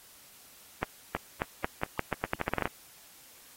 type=accelerating click train; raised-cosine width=0.5 ms; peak=-13 dBFS; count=15; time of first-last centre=0.83-2.656 s; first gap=320 ms; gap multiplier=0.84; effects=white hiss -55 dBFS RMS until 3.56 s + AAC 48 kbps